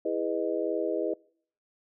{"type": "chord", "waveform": "sine", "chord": "E major seventh", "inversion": "none", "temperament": "just", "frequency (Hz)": [329.6, 412, 494.4, 618.1], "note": ["E4", "G#4", "B4", "D#5"], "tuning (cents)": [0, -14, 2, -12], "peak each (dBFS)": -32, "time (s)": [0.05, 1.14], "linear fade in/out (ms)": 5, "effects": ["noise-tail reverb RT60 0.6 s tail -26 dB re dry"]}